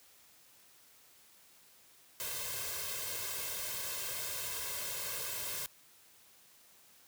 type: noise with comb filter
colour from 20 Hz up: white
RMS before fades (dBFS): -39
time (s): 2.2-5.66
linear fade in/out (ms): 0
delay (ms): 1.9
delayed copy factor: +0.85
effects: white hiss -62 dBFS RMS until 7.07 s + high-pass 60 Hz 12 dB/octave